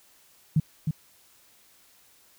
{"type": "tone with echo", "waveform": "sine", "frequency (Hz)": 155.56, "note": "D#3", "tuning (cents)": 0, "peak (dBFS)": -17, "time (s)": [0.56, 0.6], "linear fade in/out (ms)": 5, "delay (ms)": 310, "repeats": 1, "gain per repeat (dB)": -5, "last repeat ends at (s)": 0.91, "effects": ["white hiss -59 dBFS RMS until 2.38 s"]}